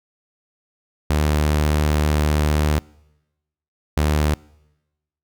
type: tone pair in turn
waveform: sawtooth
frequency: 75.3 / 75.3 Hz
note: D2 / D2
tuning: +44 / +44 cents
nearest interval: unison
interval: 0 cents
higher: neither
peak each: -12 dBFS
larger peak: neither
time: 1.1-2.79 / 3.97-4.34 s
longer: first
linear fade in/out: 0 ms
effects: noise-tail reverb RT60 1.0 s tail -25 dB re dry